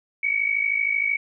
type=tone pair together; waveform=sine; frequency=2229 / 2282 Hz; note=C#7 / C#7; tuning=+9 / +50 cents; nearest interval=unison; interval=41 cents; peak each=-23 dBFS; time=0.23-1.17 s; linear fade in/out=5 ms; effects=none